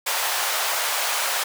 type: high-pass noise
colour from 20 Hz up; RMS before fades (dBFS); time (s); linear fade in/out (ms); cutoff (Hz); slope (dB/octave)
pink; -24; 0.06-1.44; 10; 650; 24
effects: none